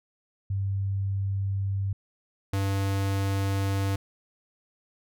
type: tone pair in turn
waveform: sine / square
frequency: 98 / 98 Hz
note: G2 / G2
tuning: 0 / 0 cents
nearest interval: unison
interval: 0 cents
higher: neither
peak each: -25 dBFS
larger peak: neither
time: 0.5-1.93 / 2.53-3.96 s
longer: neither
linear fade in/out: 5 ms
effects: none